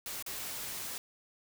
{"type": "noise with dropouts", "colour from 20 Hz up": "white", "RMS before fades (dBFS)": -40, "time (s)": [0.06, 0.98], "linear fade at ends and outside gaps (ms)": 1, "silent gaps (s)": [0.225, 0.263], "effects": []}